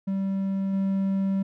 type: tone with level steps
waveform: triangle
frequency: 194 Hz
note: G3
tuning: 18 cents flat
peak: -22 / -20 dBFS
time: 0.07-1.43 s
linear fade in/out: 10 ms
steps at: 0.73 s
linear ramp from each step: 5 ms
effects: none